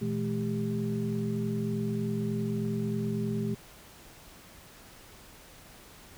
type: tone cluster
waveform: sine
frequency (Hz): 120.7 / 164 / 213.4 / 396.8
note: B2 / E3 / G#3 / G4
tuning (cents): -39 / -9 / +47 / +21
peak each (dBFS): -34 / -36 / -31 / -36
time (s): 0.01-3.55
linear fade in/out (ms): 10
effects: pink hiss -52 dBFS RMS until 6.17 s